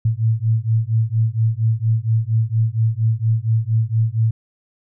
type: beating tone pair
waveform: sine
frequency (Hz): 110 / 114.3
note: A2 / A#2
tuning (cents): 0 / -34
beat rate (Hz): 4.3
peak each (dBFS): -18 / -18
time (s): 0.05-4.31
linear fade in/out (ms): 5
effects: none